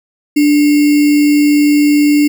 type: tone with sample-and-hold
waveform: sine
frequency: 293.7 Hz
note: D4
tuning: in tune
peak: -6 dBFS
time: 0.36-2.28 s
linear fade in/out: 10 ms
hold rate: 2450 Hz
effects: none